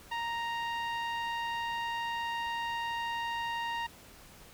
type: tone with low-pass filter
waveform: sawtooth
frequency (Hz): 932.3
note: A#5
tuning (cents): 0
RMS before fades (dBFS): -35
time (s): 0.11-3.87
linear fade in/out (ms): 10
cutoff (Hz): 2900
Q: 1.2
effects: pink hiss -54 dBFS RMS until 4.53 s